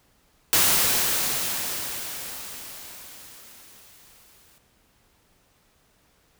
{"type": "noise with exponential decay", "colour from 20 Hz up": "white", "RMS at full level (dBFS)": -18, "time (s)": [0.53, 4.58], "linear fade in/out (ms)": 0, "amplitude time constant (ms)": 880, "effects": ["pink hiss -63 dBFS RMS until 6.39 s"]}